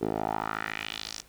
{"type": "tone with band-pass filter sweep", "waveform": "10% pulse", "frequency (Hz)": 53.8, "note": "A1", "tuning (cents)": -38, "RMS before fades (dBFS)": -33, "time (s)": [0.01, 1.22], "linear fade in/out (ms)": 10, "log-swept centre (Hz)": [410, 6300], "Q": 2.6, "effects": ["pink hiss -58 dBFS RMS until 1.28 s"]}